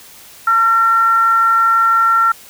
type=tone with frequency modulation; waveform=sine; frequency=1363 Hz; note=F6; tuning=43 cents flat; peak=-9 dBFS; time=0.47-2.32 s; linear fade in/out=5 ms; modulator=469 Hz; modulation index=0.29; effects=white hiss -40 dBFS RMS until 2.49 s